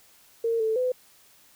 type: tone with pitch steps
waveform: sine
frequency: 458.9 / 441.2 / 505 Hz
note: A#4 / A4 / B4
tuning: -27 / +5 / +39 cents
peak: -22 dBFS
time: 0.44-0.92 s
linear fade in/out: 5 ms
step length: 160 ms
effects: white hiss -57 dBFS RMS until 1.55 s